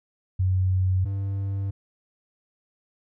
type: tone pair in turn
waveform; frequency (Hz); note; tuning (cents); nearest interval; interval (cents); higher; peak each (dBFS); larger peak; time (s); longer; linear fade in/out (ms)
sine / triangle; 93.1 / 98.24; F#2 / G2; +11 / +4; minor second; 93; second; -19 / -23; first; 0.39-1.05 / 1.05-1.71; neither; 10
effects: none